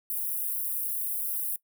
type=high-pass noise; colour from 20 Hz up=white; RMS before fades=-31 dBFS; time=0.1-1.56 s; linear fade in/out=2 ms; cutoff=10000 Hz; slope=48 dB/octave; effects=noise-tail reverb RT60 0.1 s tail -20 dB re dry